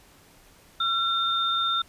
sine tone pair together, 1358 / 3625 Hz, F6 / A#7, -49 / -49 cents, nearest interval octave + perfect fourth, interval 1700 cents, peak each -25 dBFS, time 0.8-1.82 s, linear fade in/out 5 ms, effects pink hiss -55 dBFS RMS until 1.88 s + resampled to 32000 Hz

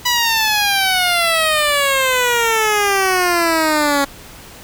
10% pulse exponential sweep, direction down, 987.8 to 277.2 Hz, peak -5 dBFS, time 0.05-4.05 s, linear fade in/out 10 ms, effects pink hiss -38 dBFS RMS until 4.63 s

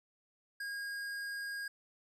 sine tone with tanh clipping, 1629 Hz, G#6, 34 cents flat, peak -40 dBFS, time 0.6-1.68 s, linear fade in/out 5 ms, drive 16 dB, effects none

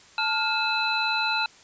sine tone cluster, 876 / 1410 / 2609 / 4011 Hz, A5 / F6 / E7 / B7, -8 / +16 / -18 / +26 cents, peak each -28 dBFS, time 0.18-1.46 s, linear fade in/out 2 ms, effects white hiss -52 dBFS RMS until 1.63 s + resampled to 16000 Hz

